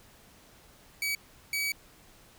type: tone bursts at uneven times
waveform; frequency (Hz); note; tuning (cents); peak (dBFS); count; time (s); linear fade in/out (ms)
sawtooth; 2276; C#7; +45; -25; 2; 1.02-1.15 / 1.53-1.72; 2
effects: pink hiss -57 dBFS RMS until 2.38 s